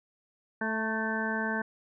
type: harmonic tone with a mistuned harmonic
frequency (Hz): 220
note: A3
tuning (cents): 0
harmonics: 1 / 2 / 3 / 4 / 5 / 7 / 8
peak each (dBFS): -33 / -38 / -39 / -37 / -42 / -33 / -37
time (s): 0.61-1.62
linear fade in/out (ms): 5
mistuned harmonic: 4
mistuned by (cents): +24
effects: none